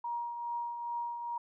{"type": "tone with tremolo", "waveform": "sine", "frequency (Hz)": 947, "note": "A#5", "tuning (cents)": 27, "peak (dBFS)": -32, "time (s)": [0.04, 1.38], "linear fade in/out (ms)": 5, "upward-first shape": "triangle", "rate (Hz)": 2.4, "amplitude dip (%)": 50, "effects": []}